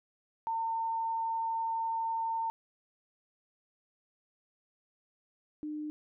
sine tone pair in turn, 906 / 302.3 Hz, A#5 / D#4, -50 / -50 cents, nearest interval octave + perfect fifth, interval 1900 cents, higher first, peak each -30 / -35 dBFS, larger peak first, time 0.47-2.5 / 5.63-5.9 s, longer first, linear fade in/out 0 ms, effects none

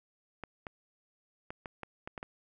clicks, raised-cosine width 0.5 ms, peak -25 dBFS, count 8, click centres 0.437 / 0.668 / 1.505 / 1.658 / 1.833 / 2.075 / 2.178 / 2.229 s, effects none

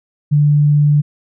sine tone, 147.2 Hz, D3, 4 cents sharp, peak -8 dBFS, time 0.31-1.02 s, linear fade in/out 20 ms, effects none

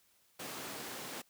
pink high-pass noise, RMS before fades -44 dBFS, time 0.39-1.22 s, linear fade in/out 10 ms, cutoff 220 Hz, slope 12 dB/octave, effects white hiss -70 dBFS RMS until 1.29 s

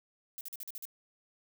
violet noise bursts, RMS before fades -42 dBFS, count 7, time 0.38-0.853 s, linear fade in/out 0 ms, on 29 ms, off 45 ms, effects none

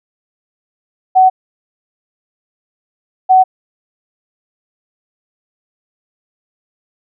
sine tone pair in turn, 750 / 750 Hz, F#5 / F#5, +23 / +23 cents, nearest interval unison, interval 0 cents, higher neither, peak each -4 dBFS, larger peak neither, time 1.15-1.3 / 3.29-3.44 s, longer neither, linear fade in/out 20 ms, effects none

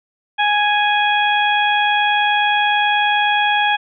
harmonic tone, 830.6 Hz, G#5, in tune, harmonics 1 / 2 / 3 / 4, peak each -16 / -19 / -21 / -22 dBFS, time 0.38-3.77 s, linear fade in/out 20 ms, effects none

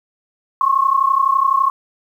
sine tone pair together, 1068.1 / 1100 Hz, C6 / C#6, +35 / -14 cents, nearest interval minor second, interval 51 cents, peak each -15 dBFS, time 0.61-1.7 s, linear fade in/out 2 ms, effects 8-bit

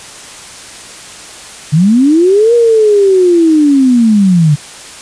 sine linear two-way sweep, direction up then down, 141.6 to 478.7 to 141.6 Hz, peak -4 dBFS, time 1.72-4.56 s, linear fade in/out 20 ms, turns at 2.54 s, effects white hiss -30 dBFS RMS until 5.01 s + resampled to 22050 Hz

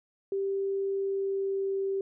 sine tone with pitch glide, 392 to 389.7 Hz, G4 to G4, 0 to -10 cents, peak -27 dBFS, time 0.32-2.01 s, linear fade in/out 2 ms, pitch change -10 cents, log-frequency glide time 0.95-1.78 s, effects none

